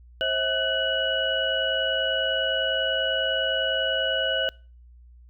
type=tone cluster; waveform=sine; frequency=533 / 643 / 1504 / 2929 Hz; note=C5 / E5 / F#6 / F#7; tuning=+32 / -43 / +28 / -18 cents; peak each=-29 / -29 / -28 / -26 dBFS; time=0.21-4.49 s; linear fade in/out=0 ms; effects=noise-tail reverb RT60 0.4 s tail -26 dB re dry + added 60 Hz sine -47 dBFS peak until 5.29 s